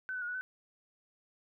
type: tone with pitch steps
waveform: sine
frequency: 1518 / 1497 / 1433 / 1473 / 1514 Hz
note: F#6 / F#6 / F6 / F#6 / F#6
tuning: +44 / +20 / +44 / -8 / +39 cents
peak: -35 dBFS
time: 0.09-0.41 s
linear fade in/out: 0 ms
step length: 64 ms
effects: none